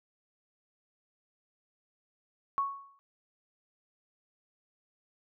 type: tone with exponential decay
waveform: sine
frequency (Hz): 1108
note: C#6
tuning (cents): -1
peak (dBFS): -24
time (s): 2.58-2.99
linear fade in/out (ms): 0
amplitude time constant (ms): 87
effects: none